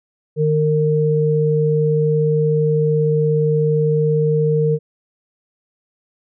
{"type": "tone pair together", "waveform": "sine", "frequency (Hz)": [152.9, 458.2], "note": ["D#3", "A#4"], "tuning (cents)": [-30, -30], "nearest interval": "octave + perfect fifth", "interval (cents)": 1900, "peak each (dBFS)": -16, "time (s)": [0.36, 4.79], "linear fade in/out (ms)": 50, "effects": []}